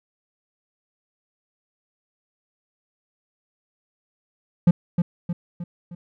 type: tone with echo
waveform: triangle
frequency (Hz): 173.5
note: F3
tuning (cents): -11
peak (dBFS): -8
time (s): 4.67-4.71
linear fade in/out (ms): 5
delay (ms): 310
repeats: 4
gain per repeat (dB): -6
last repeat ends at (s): 5.95
effects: none